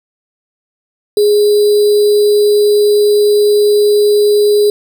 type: tone with sample-and-hold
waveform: sine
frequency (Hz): 415.3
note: G#4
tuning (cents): 0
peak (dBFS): -6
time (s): 1.17-4.7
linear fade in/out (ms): 2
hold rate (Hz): 4410
effects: none